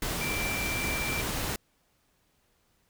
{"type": "tone in noise", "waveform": "sine", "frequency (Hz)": 2349, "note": "D7", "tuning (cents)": 0, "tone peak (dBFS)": -32, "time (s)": [0.21, 1.21], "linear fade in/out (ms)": 2, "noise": "pink", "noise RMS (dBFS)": -32, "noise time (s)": [0.02, 1.56], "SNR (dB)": -3, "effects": ["pink hiss -70 dBFS RMS until 2.89 s"]}